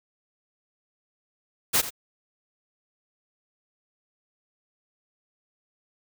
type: noise with echo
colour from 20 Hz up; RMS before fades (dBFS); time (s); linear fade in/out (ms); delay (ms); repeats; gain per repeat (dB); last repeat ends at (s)
white; -21; 1.73-1.82; 20; 86; 1; -13; 1.906
effects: none